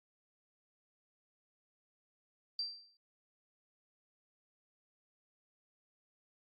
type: tone with exponential decay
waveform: sine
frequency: 4699 Hz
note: D8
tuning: in tune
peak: -32 dBFS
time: 2.59-2.97 s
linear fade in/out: 2 ms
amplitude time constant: 81 ms
effects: AAC 48 kbps